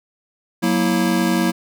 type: tone cluster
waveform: square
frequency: 183.7 / 234 / 327.6 Hz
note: F#3 / A#3 / E4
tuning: -12 / +7 / -11 cents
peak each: -21 dBFS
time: 0.62-1.52 s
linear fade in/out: 20 ms
effects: none